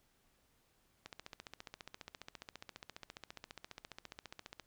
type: click train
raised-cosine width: 0.2 ms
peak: -29 dBFS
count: 53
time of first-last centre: 1.06-4.597 s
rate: 14.7 Hz
effects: pink hiss -74 dBFS RMS until 4.66 s